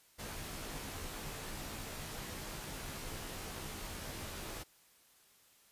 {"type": "noise with comb filter", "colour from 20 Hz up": "pink", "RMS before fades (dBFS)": -44, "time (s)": [0.18, 4.64], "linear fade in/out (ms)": 20, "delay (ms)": 17, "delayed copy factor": -0.6, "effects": ["white hiss -66 dBFS RMS until 5.71 s", "resampled to 32000 Hz"]}